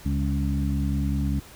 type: harmonic tone with a mistuned harmonic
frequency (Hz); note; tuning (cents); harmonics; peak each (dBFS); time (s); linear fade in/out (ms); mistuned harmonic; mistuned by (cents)
70; C#2; +18; 1 / 2 / 3 / 4; -25 / -28 / -29 / -31; 0.05-1.4; 10; 3; -40
effects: pink hiss -47 dBFS RMS until 1.55 s